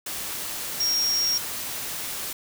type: tone in noise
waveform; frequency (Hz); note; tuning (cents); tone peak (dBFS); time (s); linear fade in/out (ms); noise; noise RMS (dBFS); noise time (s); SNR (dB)
sine; 5588; F8; 0; -21; 0.8-1.38; 5; white; -32; 0.06-2.33; +8
effects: none